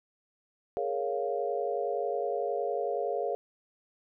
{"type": "chord", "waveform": "sine", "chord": "Bb minor seventh", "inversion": "third", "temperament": "equal", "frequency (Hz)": [415.3, 466.2, 554.4, 698.5], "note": ["Ab4", "Bb4", "Db5", "F5"], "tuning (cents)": [0, 0, 0, 0], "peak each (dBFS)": -34, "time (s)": [0.77, 3.35], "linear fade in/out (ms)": 0, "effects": []}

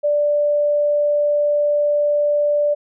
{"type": "tone", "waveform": "sine", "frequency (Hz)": 587.3, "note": "D5", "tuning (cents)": 0, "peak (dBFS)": -14, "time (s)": [0.03, 2.75], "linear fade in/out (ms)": 20, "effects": []}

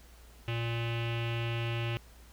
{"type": "tone with low-pass filter", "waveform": "square", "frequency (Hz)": 116.54, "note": "A#2", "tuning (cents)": 0, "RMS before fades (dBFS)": -33, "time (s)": [0.48, 1.97], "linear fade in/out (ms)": 0, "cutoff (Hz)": 2800, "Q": 5.3, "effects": ["added 58 Hz sine -53 dBFS peak until 2.32 s", "pink hiss -59 dBFS RMS until 2.32 s"]}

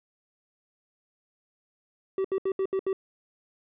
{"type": "tone bursts", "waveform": "triangle", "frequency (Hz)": 384.2, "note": "G4", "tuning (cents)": -35, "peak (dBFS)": -22, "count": 6, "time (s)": [2.18, 2.93], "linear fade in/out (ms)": 2, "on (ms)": 65, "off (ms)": 72, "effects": ["resampled to 8000 Hz"]}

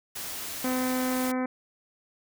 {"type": "noise", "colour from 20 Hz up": "white", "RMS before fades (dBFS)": -36, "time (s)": [0.15, 1.32], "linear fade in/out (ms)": 10}
{"type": "harmonic tone", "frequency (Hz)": 255.2, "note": "C4", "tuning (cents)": -43, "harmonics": [1, 2, 3, 4, 5, 6, 7, 8, 9], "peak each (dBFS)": [-27, -33, -37, -39, -41, -43, -44, -45, -46], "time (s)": [0.64, 1.46], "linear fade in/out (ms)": 5}
{"effects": []}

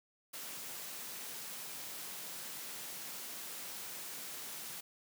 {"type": "high-pass noise", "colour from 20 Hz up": "white", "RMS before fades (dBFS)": -45, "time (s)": [0.33, 4.81], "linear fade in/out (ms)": 10, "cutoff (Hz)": 120, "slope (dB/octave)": 96, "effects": []}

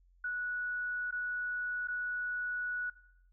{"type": "tone with dropouts", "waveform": "sine", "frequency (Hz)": 1470, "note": "F#6", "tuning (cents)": -12, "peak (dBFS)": -33, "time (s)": [0.24, 2.9], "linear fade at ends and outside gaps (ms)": 5, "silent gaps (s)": [[1.11, 1.124], [1.874, 1.883]], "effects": ["noise-tail reverb RT60 0.7 s tail -18 dB re dry", "added 44 Hz sine -62 dBFS peak until 3.32 s"]}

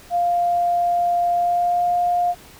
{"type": "tone with pitch glide", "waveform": "sine", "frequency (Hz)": [699, 705.9], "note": ["F5", "F5"], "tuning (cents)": [1, 18], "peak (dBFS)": -16, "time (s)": [0.1, 2.35], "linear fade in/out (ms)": 50, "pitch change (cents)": 17, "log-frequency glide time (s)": [1.33, 1.84], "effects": ["pink hiss -45 dBFS RMS until 2.59 s"]}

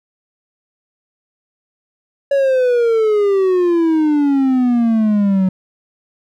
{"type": "exponential sweep", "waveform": "triangle", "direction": "down", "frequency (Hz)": [564, 185], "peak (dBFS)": -9, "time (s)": [2.31, 5.49], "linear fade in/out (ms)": 5, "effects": []}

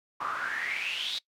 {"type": "noise with band-pass filter sweep", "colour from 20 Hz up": "pink", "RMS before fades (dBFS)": -33, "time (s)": [0.2, 1.19], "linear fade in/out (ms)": 10, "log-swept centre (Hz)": [1100, 3900], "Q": 8.2, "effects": ["noise-tail reverb RT60 0.1 s tail -21 dB re dry"]}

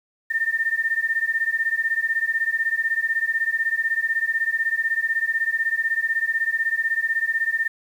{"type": "beating tone pair", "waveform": "sine", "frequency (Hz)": [1800, 1816], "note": ["A6", "A#6"], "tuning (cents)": [39, -46], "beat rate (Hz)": 16, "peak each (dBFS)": -23, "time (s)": [0.3, 7.68], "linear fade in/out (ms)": 10, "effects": ["8-bit"]}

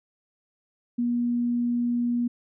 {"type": "tone", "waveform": "sine", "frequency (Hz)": 240.1, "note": "B3", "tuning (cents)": -49, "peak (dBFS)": -22, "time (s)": [0.98, 2.28], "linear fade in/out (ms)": 10, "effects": []}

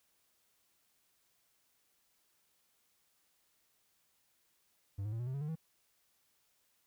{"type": "tone with pitch steps", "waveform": "triangle", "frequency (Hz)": [98.9, 106, 113.61, 121.76, 130.5, 139.87, 149.9, 160.66], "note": ["G2", "G#2", "A#2", "B2", "C3", "C#3", "D3", "E3"], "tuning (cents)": [16, 36, -44, -24, -4, 16, 36, -44], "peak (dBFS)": -34, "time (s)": [4.98, 5.556], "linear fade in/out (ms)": 10, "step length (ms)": 72, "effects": ["white hiss -75 dBFS RMS until 6.86 s"]}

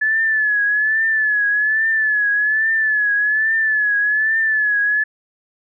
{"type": "tone with vibrato", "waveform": "sine", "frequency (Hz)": 1723, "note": "A6", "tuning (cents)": -37, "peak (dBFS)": -14, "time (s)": [0.01, 5.04], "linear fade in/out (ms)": 10, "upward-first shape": "triangle", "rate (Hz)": 1.2, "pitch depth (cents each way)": 76, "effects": []}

